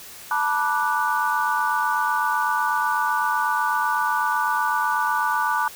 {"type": "chord", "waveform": "sine", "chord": "B minor seventh", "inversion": "third", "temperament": "equal with one note detuned", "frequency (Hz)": [880, 968, 1174.7, 1480], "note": ["A5", "B5", "D6", "F#6"], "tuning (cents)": [0, -35, 0, 0], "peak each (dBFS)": -25, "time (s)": [0.31, 5.68], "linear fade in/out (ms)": 2, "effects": ["white hiss -41 dBFS RMS until 5.75 s"]}